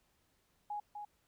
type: tone with echo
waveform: sine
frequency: 830.6 Hz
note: G#5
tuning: in tune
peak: -37 dBFS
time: 0.7-0.8 s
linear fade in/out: 5 ms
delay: 250 ms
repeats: 1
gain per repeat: -5 dB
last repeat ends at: 1.05 s
effects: pink hiss -75 dBFS RMS until 1.27 s